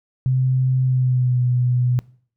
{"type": "tone with pitch glide", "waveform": "sine", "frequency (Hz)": [129.5, 124.08], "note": ["C3", "B2"], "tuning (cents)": [-17, 9], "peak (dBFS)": -15, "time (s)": [0.26, 1.99], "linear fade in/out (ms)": 0, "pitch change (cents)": -74, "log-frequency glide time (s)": [0.83, 1.42], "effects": ["noise-tail reverb RT60 0.5 s tail -22 dB re dry"]}